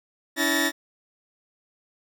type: tone cluster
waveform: sawtooth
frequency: 282.8 / 326.3 / 1756 / 1881 Hz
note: C#4 / E4 / A6 / A#6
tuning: +35 / -18 / -4 / +15 cents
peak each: -23 dBFS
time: 0.36-0.72 s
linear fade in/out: 50 ms
effects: none